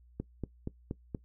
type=click train; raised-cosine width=3 ms; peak=-22 dBFS; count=5; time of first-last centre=0.2-1.148 s; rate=4.22 Hz; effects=noise-tail reverb RT60 0.1 s tail -19 dB re dry + added 60 Hz sine -57 dBFS peak until 1.24 s